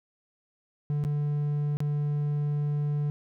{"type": "tone with dropouts", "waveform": "triangle", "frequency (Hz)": 146.83, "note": "D3", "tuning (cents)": 0, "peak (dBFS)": -23, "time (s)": [0.9, 3.1], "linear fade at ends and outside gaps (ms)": 0, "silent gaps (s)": [[1.039, 1.049], [1.77, 1.804]], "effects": []}